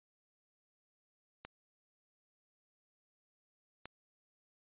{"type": "clicks", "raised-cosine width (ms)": 0.3, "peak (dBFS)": -29, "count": 2, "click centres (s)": [1.45, 3.856], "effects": ["resampled to 8000 Hz"]}